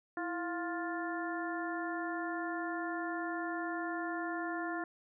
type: harmonic tone with a mistuned harmonic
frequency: 351 Hz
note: F4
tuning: 9 cents sharp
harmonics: 1 / 2 / 3 / 4 / 5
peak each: -38 / -41 / -44 / -43 / -43 dBFS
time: 0.17-4.84 s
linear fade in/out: 2 ms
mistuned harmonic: 1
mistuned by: -100 cents
effects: none